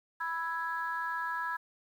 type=chord; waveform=sine; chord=E major; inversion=second; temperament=equal; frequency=987.8 / 1318.5 / 1661.2 Hz; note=B5 / E6 / G#6; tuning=0 / 0 / 0 cents; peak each=-35 / -38 / -35 dBFS; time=0.2-1.57 s; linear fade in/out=10 ms; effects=tanh soft clip ceiling -24 dBFS + 10-bit